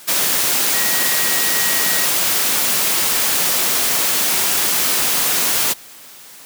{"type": "tone in noise", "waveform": "sine", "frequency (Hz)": 1900, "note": "A#6", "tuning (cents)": 33, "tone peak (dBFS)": -25, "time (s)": [0.73, 2.06], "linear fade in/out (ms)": 20, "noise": "white", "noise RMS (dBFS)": -17, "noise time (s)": [0.07, 5.74], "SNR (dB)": -11, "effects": ["white hiss -40 dBFS RMS until 6.45 s", "high-pass 150 Hz 12 dB/octave"]}